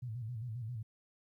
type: tone with vibrato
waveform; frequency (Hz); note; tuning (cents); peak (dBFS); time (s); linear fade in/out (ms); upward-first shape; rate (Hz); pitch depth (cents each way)
sine; 116.54; A#2; 0; -38; 0.02-0.83; 10; square; 7.5; 110
effects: 13-bit